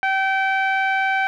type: tone with low-pass filter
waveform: sawtooth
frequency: 772 Hz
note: G5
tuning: 27 cents flat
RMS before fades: -20 dBFS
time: 0.03-1.27 s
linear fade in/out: 0 ms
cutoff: 2000 Hz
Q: 3.6
effects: none